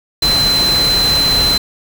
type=tone in noise; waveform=sine; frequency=4066 Hz; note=B7; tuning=50 cents sharp; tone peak=-11 dBFS; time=0.22-1.58 s; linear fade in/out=5 ms; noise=pink; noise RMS=-19 dBFS; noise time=0.22-1.58 s; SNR=+5 dB; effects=none